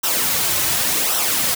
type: noise with flanger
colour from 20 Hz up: white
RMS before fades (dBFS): -19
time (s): 0.03-1.55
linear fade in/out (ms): 10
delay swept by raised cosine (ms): 0.43 to 4.33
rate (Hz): 0.89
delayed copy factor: -0.6
effects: none